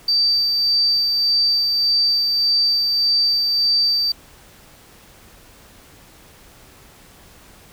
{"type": "tone with tremolo", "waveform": "triangle", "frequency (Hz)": 4650, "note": "D8", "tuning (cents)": -18, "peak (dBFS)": -10, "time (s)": [0.08, 4.12], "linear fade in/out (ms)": 5, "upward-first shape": "sine", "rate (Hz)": 1.7, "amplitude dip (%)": 40, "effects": ["tanh soft clip ceiling -12 dBFS", "pink hiss -47 dBFS RMS until 7.72 s"]}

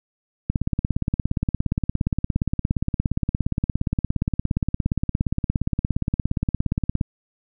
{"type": "click train", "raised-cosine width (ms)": 5, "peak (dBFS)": -8, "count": 113, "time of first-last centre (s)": [0.5, 7.012], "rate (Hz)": 17.2, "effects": []}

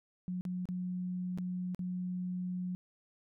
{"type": "tone with dropouts", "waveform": "sine", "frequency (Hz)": 181.2, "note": "F#3", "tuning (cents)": -36, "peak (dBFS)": -34, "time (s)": [0.28, 2.75], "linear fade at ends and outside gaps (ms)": 0, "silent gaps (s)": [[0.41, 0.452], [0.655, 0.688], [1.376, 1.385], [1.747, 1.792]], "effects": []}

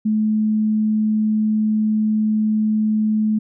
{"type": "tone", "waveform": "sine", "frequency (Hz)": 215.4, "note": "A3", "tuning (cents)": -37, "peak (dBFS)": -15, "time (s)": [0.05, 3.39], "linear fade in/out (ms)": 10, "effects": []}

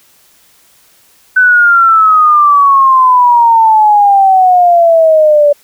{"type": "exponential sweep", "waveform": "sine", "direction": "down", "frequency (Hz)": [1516, 576], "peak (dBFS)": -3, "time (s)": [1.36, 5.53], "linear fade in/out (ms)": 10, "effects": ["white hiss -47 dBFS RMS until 5.63 s"]}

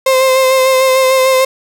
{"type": "tone with vibrato", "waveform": "35% pulse", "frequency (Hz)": 523.3, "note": "C5", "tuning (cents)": 0, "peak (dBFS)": -6, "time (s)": [0.06, 1.45], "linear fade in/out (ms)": 5, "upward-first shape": "sine", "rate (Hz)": 6.7, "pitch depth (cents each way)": 23, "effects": []}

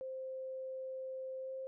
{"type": "tone with pitch glide", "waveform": "sine", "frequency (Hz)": [523.3, 527.5], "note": ["C5", "C5"], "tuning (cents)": [0, 14], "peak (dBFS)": -40, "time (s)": [0.01, 1.67], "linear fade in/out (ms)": 0, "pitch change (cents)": 14, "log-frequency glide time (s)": [1.39, 1.53], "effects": []}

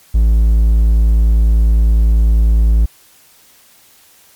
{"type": "tone", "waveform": "triangle", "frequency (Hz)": 55, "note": "A1", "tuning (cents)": 0, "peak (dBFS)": -5, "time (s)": [0.14, 2.86], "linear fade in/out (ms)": 10, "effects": ["white hiss -47 dBFS RMS until 4.35 s", "MP3 96 kbps"]}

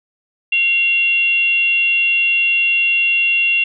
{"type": "tone with frequency modulation", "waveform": "sine", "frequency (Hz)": 2750, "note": "F7", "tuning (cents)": -27, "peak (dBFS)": -12, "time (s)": [0.52, 3.64], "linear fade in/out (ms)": 5, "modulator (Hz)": 625, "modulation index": 0.28, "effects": []}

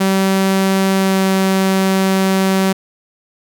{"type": "tone with pitch glide", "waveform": "sawtooth", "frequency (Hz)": [192.3, 191.19], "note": ["G3", "G3"], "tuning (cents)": [-33, -43], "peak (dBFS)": -8, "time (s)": [0, 2.73], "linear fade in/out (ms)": 10, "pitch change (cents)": -10, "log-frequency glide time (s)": [0.96, 1.19], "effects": []}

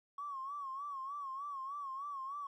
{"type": "tone with vibrato", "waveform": "triangle", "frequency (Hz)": 1108.7, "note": "C#6", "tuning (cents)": 0, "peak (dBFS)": -36, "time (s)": [0.18, 2.47], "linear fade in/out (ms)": 5, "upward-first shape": "sine", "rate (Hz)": 3.3, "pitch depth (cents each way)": 91, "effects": ["tanh soft clip ceiling -38 dBFS"]}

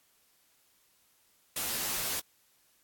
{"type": "noise with comb filter", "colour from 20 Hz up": "white", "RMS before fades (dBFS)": -33, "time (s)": [1.56, 2.2], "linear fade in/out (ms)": 5, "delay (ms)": 15, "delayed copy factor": -0.7, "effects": ["white hiss -68 dBFS RMS until 2.83 s", "AAC 64 kbps"]}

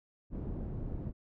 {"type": "low-pass noise", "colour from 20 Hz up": "pink", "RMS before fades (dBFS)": -38, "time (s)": [0.3, 1.13], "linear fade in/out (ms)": 50, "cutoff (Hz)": 310, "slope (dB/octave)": 12, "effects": []}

